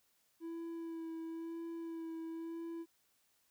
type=tone with vibrato; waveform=triangle; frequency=329.9 Hz; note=E4; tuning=1 cent sharp; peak=-39 dBFS; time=0.4-2.86 s; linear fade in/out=50 ms; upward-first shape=sine; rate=0.98 Hz; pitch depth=19 cents each way; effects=white hiss -75 dBFS RMS until 3.5 s